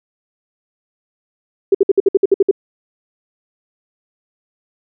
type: tone bursts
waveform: sine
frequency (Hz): 392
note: G4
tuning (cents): 0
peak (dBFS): -6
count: 10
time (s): 1.72-2.512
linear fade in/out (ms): 5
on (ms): 27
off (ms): 58
effects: none